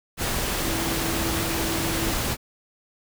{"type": "tone in noise", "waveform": "sine", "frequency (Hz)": 329.6, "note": "E4", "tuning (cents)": 0, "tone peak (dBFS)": -30, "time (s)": [0.59, 2.15], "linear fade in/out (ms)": 50, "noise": "pink", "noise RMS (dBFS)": -26, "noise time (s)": [0.17, 2.37], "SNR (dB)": -7, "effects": []}